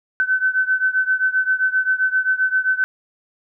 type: beating tone pair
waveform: sine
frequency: 1519 / 1526.6 Hz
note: F#6 / G6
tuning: +45 / -46 cents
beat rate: 7.6 Hz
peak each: -18 / -20 dBFS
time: 0.2-2.84 s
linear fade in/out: 0 ms
effects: none